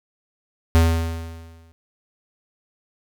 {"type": "tone with exponential decay", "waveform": "square", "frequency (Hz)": 82.41, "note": "E2", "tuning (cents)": 0, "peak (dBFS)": -11, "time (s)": [0.75, 1.72], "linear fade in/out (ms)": 0, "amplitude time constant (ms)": 210, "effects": []}